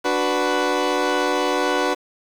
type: chord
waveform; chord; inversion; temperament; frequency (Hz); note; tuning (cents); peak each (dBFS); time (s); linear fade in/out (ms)
20% pulse; B minor; first; equal; 293.7 / 370 / 493.9; D4 / F#4 / B4; 0 / 0 / 0; -19 / -18 / -17; 0.04-1.95; 20
effects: low-pass 6000 Hz 12 dB/octave + 7-bit